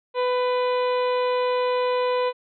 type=harmonic tone with a mistuned harmonic; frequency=498.7 Hz; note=B4; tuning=17 cents sharp; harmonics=1 / 2 / 3 / 4 / 5 / 6 / 7 / 8; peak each=-21 / -26 / -39 / -39 / -37 / -41 / -43 / -41 dBFS; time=0.14-2.33 s; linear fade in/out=50 ms; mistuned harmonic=5; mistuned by=-25 cents; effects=none